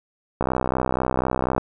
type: click train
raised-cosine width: 1 ms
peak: -7 dBFS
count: 76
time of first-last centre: 0.41-1.58 s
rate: 64.1 Hz
effects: none